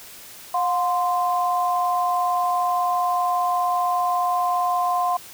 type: tone pair together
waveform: sine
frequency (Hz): 716 / 1041.1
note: F5 / C6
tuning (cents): +43 / -9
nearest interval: tritone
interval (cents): 648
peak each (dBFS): -21 / -22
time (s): 0.54-5.17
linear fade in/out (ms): 5
effects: white hiss -42 dBFS RMS until 5.33 s